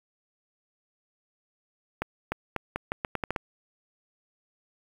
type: accelerating click train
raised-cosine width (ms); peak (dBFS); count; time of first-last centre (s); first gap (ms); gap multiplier
0.5; -13; 10; 2.02-3.362; 300; 0.81
effects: 7-bit